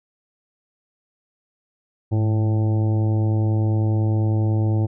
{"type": "harmonic tone with a mistuned harmonic", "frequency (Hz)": 110, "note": "A2", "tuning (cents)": 0, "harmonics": [1, 2, 3, 4, 5, 6, 7, 8], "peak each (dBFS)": [-17, -30, -27, -37, -36, -42, -38, -44], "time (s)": [2.11, 4.87], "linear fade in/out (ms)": 20, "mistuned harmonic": 1, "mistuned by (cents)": -65, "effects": []}